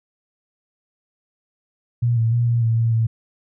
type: tone with pitch steps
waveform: sine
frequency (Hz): 119.4 / 113.7 / 119.2 / 118 / 113.9 / 115 / 113.2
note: A#2 / A#2 / A#2 / A#2 / A#2 / A#2 / A2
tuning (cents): +42 / -43 / +39 / +22 / -40 / -23 / +50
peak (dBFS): -15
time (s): 2.02-3.07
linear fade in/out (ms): 10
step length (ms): 150
effects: none